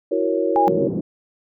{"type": "chord", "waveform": "sine", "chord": "F# dominant seventh", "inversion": "third", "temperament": "equal", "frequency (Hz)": [329.6, 370, 466.2, 554.4], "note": ["E4", "F#4", "A#4", "C#5"], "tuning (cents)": [0, 0, 0, 0], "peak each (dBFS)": -23, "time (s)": [0.11, 0.88], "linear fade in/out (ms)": 10}
{"type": "tone", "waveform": "sine", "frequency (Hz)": 818, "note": "G#5", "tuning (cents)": -26, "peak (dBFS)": -14, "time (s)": [0.56, 0.68], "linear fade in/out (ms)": 0}
{"type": "band-pass noise", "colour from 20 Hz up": "pink", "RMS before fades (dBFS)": -24, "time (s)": [0.67, 1.01], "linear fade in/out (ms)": 10, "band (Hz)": [160, 390], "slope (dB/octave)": 24}
{"effects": []}